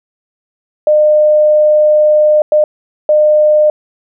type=tone bursts at uneven times; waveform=sine; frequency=606 Hz; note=D#5; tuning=46 cents flat; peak=-5 dBFS; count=3; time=0.87-2.42 / 2.52-2.64 / 3.09-3.7 s; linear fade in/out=2 ms; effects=none